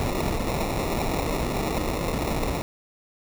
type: noise with sample-and-hold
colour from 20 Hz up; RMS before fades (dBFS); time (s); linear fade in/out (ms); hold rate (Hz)
pink; -26; 0-2.62; 0; 1575
effects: none